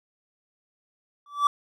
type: tone with exponential growth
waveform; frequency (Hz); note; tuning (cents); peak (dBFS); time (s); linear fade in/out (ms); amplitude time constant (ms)
triangle; 1157; D6; -26; -12; 1.26-1.47; 2; 45
effects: none